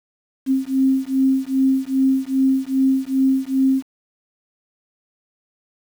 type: beating tone pair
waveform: sine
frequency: 264.6 / 267.1 Hz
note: C4 / C4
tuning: +20 / +36 cents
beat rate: 2.5 Hz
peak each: -18 dBFS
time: 0.46-3.83 s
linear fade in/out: 50 ms
effects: 7-bit